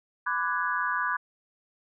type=chord; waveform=sine; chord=G# half-diminished seventh; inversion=first; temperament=equal with one note detuned; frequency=999.2 / 1174.7 / 1480 / 1661.2 Hz; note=B5 / D6 / F#6 / G#6; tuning=+20 / 0 / 0 / 0 cents; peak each=-31 dBFS; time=0.26-1.17 s; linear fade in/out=10 ms; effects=none